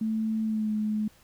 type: tone with pitch glide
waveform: sine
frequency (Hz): 220 to 213.6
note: A3 to G#3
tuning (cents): 0 to +49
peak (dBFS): -25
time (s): 0.01-1.08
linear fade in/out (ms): 5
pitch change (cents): -51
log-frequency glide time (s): 0.43-0.72
effects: pink hiss -59 dBFS RMS until 1.23 s